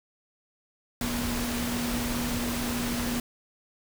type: tone in noise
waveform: sine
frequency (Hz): 240.4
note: B3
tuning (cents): -46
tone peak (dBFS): -30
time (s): 1.01-3.2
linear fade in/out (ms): 2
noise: pink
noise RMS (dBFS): -32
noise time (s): 1.01-3.2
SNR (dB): -1
effects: none